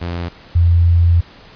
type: tone pair in turn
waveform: sawtooth / sine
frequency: 86.4 / 85.46 Hz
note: F2 / F2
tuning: -18 / -37 cents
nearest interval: unison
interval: 19 cents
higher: first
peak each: -17 / -8 dBFS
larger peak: second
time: 0.01-0.29 / 0.55-1.21 s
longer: second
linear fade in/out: 10 ms
effects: pink hiss -42 dBFS RMS until 1.55 s + resampled to 11025 Hz